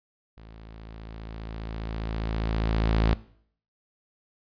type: tone with level ramp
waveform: sawtooth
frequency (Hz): 54.9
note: A1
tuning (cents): -3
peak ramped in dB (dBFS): -42 to -15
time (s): 0.37-3.14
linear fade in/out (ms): 5
effects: noise-tail reverb RT60 0.6 s tail -20 dB re dry + resampled to 11025 Hz